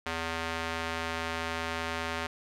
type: tone with band-pass filter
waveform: square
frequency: 82.41 Hz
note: E2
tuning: in tune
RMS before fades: -34 dBFS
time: 0.06-2.27 s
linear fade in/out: 5 ms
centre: 1900 Hz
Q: 0.7
effects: none